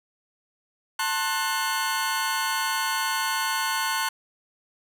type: chord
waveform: sawtooth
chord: F# diminished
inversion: first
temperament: just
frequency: 888 / 1065.6 / 1480 Hz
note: A5 / C6 / F#6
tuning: +16 / +31 / 0 cents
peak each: -25 dBFS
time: 0.99-4.09 s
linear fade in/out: 5 ms
effects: none